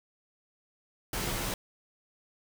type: noise with comb filter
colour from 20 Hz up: pink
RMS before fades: -33 dBFS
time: 1.13-1.54 s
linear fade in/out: 2 ms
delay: 13 ms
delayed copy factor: -0.55
effects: none